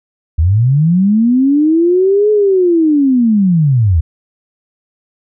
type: linear two-way sweep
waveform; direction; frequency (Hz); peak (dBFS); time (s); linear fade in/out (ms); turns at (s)
sine; up then down; 73.42 to 427.9 to 73.42; -7; 0.38-4.01; 10; 2.31
effects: none